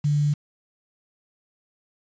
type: tone with quantisation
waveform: sine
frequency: 146.83 Hz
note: D3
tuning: in tune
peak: -18 dBFS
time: 0.04-0.34 s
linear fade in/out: 10 ms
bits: 7
effects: resampled to 16000 Hz